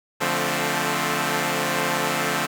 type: chord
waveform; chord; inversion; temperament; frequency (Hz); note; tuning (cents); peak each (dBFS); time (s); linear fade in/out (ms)
5% pulse; D minor seventh; none; equal with one note detuned; 145.23 / 174.61 / 220 / 261.6; D3 / F3 / A3 / C4; -19 / 0 / 0 / 0; -16; 0.2-2.47; 20
effects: none